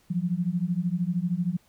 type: beating tone pair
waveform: sine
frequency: 169.8 / 182.8 Hz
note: F3 / F#3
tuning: -48 / -21 cents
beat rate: 13 Hz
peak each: -27 dBFS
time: 0.1-1.57 s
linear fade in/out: 10 ms
effects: pink hiss -63 dBFS RMS until 1.68 s